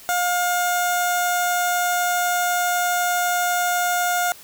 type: tone with notch filter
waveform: 15% pulse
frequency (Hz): 712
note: F5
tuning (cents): +33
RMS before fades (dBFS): -21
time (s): 0.09-4.32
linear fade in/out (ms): 0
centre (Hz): 2500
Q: 1
effects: white hiss -44 dBFS RMS until 4.43 s